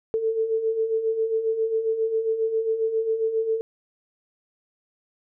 sine beating tone pair, 440 / 447.4 Hz, A4 / A4, 0 / +29 cents, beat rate 7.4 Hz, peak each -29 / -22 dBFS, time 0.14-3.61 s, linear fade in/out 0 ms, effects none

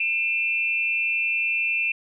sine tone pair together, 2411 / 2660 Hz, D7 / E7, +45 / +15 cents, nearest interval major second, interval 170 cents, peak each -25 / -23 dBFS, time 0-1.92 s, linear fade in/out 5 ms, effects none

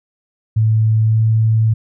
sine tone with pitch glide, 110 to 111.02 Hz, A2 to A2, 0 to +16 cents, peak -10 dBFS, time 0.56-1.74 s, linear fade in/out 10 ms, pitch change +16 cents, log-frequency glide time 1.03-1.22 s, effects none

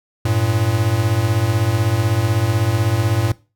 square beating tone pair, 98 / 114 Hz, G2 / A#2, 0 / -38 cents, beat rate 16 Hz, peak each -20 / -18 dBFS, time 0.25-3.32 s, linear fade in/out 5 ms, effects noise-tail reverb RT60 0.3 s tail -20 dB re dry

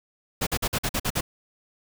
pink noise bursts, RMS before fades -25 dBFS, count 8, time 0.41-1.21 s, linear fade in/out 10 ms, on 58 ms, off 48 ms, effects none

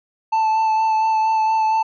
triangle tone with vibrato, 880 Hz, A5, in tune, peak -13 dBFS, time 0.32-1.83 s, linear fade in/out 10 ms, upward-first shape sine, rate 4.3 Hz, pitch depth 15 cents each way, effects resampled to 16000 Hz

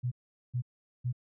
sine tone bursts, 123.47 Hz, B2, in tune, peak -28 dBFS, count 3, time 0.03-1.128 s, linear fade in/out 20 ms, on 86 ms, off 420 ms, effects none

